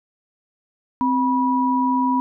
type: tone pair together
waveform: sine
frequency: 260 / 974.6 Hz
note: C4 / B5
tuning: -11 / -23 cents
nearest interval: octave + major seventh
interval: 2288 cents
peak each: -19 dBFS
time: 1.01-2.2 s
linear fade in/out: 0 ms
effects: none